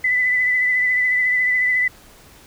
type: tone with vibrato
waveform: sine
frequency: 2000 Hz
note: B6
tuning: 21 cents sharp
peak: -15 dBFS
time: 0.04-1.88 s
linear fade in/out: 5 ms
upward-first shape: triangle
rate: 14 Hz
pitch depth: 29 cents each way
effects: pink hiss -47 dBFS RMS until 2.46 s

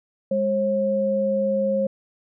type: tone pair together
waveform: sine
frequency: 205 / 539.6 Hz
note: G#3 / C#5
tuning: -22 / -47 cents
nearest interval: octave + perfect fourth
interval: 1675 cents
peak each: -25 / -20 dBFS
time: 0.31-1.87 s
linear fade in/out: 5 ms
effects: none

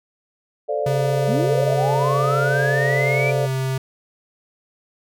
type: chord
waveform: sine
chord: D minor seventh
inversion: second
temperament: equal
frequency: 440 / 523.3 / 587.3 / 698.5 Hz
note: A4 / C5 / D5 / F5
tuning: 0 / 0 / 0 / 0 cents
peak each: -25 / -28 / -23 / -28 dBFS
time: 0.68-3.47 s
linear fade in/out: 20 ms
type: tone with pitch glide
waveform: square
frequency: 135.2 to 132.19 Hz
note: C#3 to C3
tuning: -43 to +18 cents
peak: -21 dBFS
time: 0.86-3.78 s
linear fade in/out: 5 ms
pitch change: -39 cents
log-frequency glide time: 2.66-3.55 s
type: linear sweep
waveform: sine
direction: up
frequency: 177.1 to 2363 Hz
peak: -21 dBFS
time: 1.27-3.32 s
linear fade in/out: 20 ms
effects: none

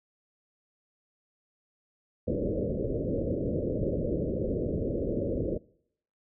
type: low-pass noise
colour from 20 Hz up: white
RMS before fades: -30 dBFS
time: 2.27-5.58 s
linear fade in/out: 10 ms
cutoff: 580 Hz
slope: 96 dB/octave
effects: noise-tail reverb RT60 0.7 s tail -24 dB re dry

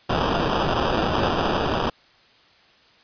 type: noise with sample-and-hold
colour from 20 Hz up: white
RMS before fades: -22 dBFS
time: 0.09-1.9 s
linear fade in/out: 10 ms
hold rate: 2100 Hz
effects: white hiss -55 dBFS RMS until 3.03 s + resampled to 11025 Hz

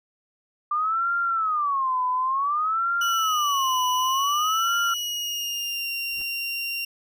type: tone with vibrato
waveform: sine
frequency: 1182 Hz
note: D6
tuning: 11 cents sharp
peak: -21 dBFS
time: 0.71-4.94 s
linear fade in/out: 5 ms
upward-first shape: sine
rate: 0.55 Hz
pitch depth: 280 cents each way
type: tone with pitch glide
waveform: 30% pulse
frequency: 2947 to 2766 Hz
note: F#7 to F7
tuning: -8 to -17 cents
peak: -24 dBFS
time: 3.01-6.85 s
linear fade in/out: 5 ms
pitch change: -109 cents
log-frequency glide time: 4.81-5.89 s
type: noise with exponential growth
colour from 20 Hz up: brown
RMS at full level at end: -39 dBFS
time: 6.05-6.22 s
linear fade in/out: 1 ms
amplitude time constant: 36 ms
effects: none

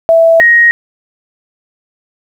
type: tone pair in turn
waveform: sine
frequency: 659.3 / 1877.8 Hz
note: E5 / A#6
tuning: 0 / +12 cents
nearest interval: octave + tritone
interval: 1812 cents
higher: second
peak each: -3 dBFS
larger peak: neither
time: 0.09-0.4 / 0.4-0.71 s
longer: neither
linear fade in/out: 0 ms
effects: 7-bit

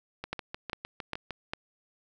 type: two click trains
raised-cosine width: 0.3 ms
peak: -16 / -20 dBFS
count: 4 / 8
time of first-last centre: 0.33-1.535 / 0.24-1.307 s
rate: 2.49 / 6.56 Hz
effects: none

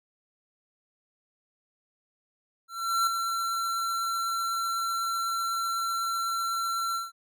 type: tone with ADSR envelope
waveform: square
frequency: 1354 Hz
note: E6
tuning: 46 cents sharp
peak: -22 dBFS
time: 2.68-7.12 s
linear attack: 390 ms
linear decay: 3 ms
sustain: -6 dB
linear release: 170 ms
effects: none

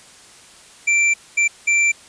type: tone bursts at uneven times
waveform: square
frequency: 2349 Hz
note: D7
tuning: in tune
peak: -14 dBFS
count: 3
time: 0.87-1.14 / 1.37-1.48 / 1.67-1.92 s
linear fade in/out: 10 ms
effects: white hiss -45 dBFS RMS until 2.08 s + resampled to 22050 Hz

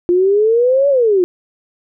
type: exponential two-way sweep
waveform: sine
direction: up then down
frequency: 346.5 to 574 to 346.5 Hz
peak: -9 dBFS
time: 0.09-1.24 s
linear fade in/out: 0 ms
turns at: 0.89 s
effects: none

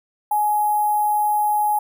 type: tone with sample-and-hold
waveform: sine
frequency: 839 Hz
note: G#5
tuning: 17 cents sharp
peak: -16 dBFS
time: 0.31-1.79 s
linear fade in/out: 5 ms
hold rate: 11025 Hz
effects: none

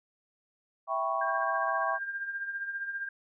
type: chord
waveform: sine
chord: C# half-diminished seventh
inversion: first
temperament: equal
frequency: 659.3 / 784 / 987.8 / 1108.7 Hz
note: E5 / G5 / B5 / C#6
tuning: 0 / 0 / 0 / 0 cents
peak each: -33 / -34 / -36 / -31 dBFS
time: 0.87-1.99 s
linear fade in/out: 50 ms
type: tone with tremolo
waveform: sine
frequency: 1599 Hz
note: G6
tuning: 34 cents sharp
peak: -30 dBFS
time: 1.21-3.09 s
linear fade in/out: 5 ms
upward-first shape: triangle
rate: 15 Hz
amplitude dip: 65%
effects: none

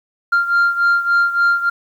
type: beating tone pair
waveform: sine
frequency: 1392 / 1395.5 Hz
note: F6 / F6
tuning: -6 / -2 cents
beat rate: 3.5 Hz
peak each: -12 / -16 dBFS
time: 0.32-1.7 s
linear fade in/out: 10 ms
effects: tanh soft clip ceiling -9 dBFS + 8-bit

